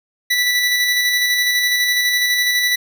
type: tone with tremolo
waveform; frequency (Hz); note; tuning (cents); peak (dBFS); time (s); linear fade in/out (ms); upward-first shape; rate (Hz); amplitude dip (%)
25% pulse; 1968; B6; -7; -10; 0.3-2.76; 10; square; 12; 25
effects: none